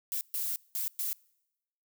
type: noise bursts at uneven times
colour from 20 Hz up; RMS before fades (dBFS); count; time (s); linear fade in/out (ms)
violet; -33; 4; 0.12-0.21 / 0.34-0.56 / 0.75-0.88 / 0.99-1.13; 0
effects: noise-tail reverb RT60 0.9 s tail -26 dB re dry